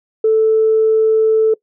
sine tone, 440 Hz, A4, in tune, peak -8 dBFS, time 0.24-1.54 s, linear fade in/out 5 ms, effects noise-tail reverb RT60 0.1 s tail -23 dB re dry + tanh soft clip ceiling -4 dBFS

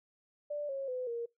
sine tone with pitch steps, 587.3 / 544.8 / 505.4 / 468.8 Hz, D5 / C#5 / B4 / A#4, 0 / -30 / +40 / +10 cents, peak -34 dBFS, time 0.5-1.26 s, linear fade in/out 10 ms, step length 190 ms, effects noise-tail reverb RT60 0.2 s tail -25 dB re dry

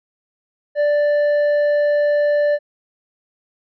sine tone with hard clipping, 587.3 Hz, D5, in tune, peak -15 dBFS, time 0.75-2.59 s, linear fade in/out 50 ms, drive 5 dB, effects resampled to 11025 Hz

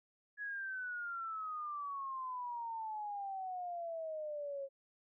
sine exponential sweep, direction down, 1690 to 542 Hz, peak -39 dBFS, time 0.37-4.69 s, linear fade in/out 50 ms, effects none

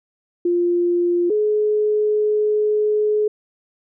sine tone pair in turn, 349.2 / 423.5 Hz, F4 / G#4, 0 / +34 cents, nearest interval minor third, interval 334 cents, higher second, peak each -15 dBFS, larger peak neither, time 0.45-1.3 / 1.3-3.28 s, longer second, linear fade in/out 5 ms, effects none

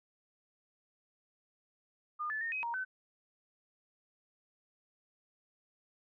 sine tone with pitch steps, 1215 / 1739 / 1834 / 2531 / 937 / 1520 Hz, D#6 / A6 / A#6 / D#7 / A#5 / F#6, -42 / -21 / -29 / +29 / +9 / +46 cents, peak -34 dBFS, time 2.19-2.85 s, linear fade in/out 20 ms, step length 110 ms, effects none

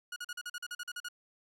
sawtooth tone bursts, 1447 Hz, F#6, 39 cents flat, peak -34 dBFS, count 12, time 0.12-1.086 s, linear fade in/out 5 ms, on 42 ms, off 42 ms, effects low-pass 12000 Hz 12 dB/octave + 12-bit

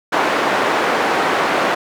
white band-pass noise, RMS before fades -17 dBFS, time 0.12-1.75 s, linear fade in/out 10 ms, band 300 to 1300 Hz, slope 12 dB/octave, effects none

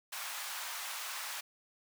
pink high-pass noise, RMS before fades -41 dBFS, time 0.12-1.41 s, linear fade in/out 10 ms, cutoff 880 Hz, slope 24 dB/octave, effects none

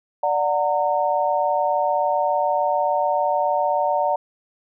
sine chord, D augmented, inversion none, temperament just, 587.3 / 734.2 / 917.7 Hz, D5 / F#5 / A#5, 0 / -14 / -27 cents, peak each -22 dBFS, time 0.23-4.16 s, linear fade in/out 5 ms, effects none

